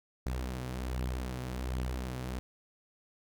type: beating tone pair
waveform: sawtooth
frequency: 62 / 63.3 Hz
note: B1 / B1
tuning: +7 / +43 cents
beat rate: 1.3 Hz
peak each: -36 / -31 dBFS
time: 0.26-2.39 s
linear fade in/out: 0 ms
effects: none